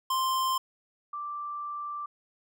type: tone pair in turn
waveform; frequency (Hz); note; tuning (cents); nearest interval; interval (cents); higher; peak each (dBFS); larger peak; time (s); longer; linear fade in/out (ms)
square / sine; 1046.5 / 1174.7; C6 / D6; 0 / 0; major second; 200; second; -26 / -33; first; 0.1-0.58 / 1.13-2.06; second; 5
effects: none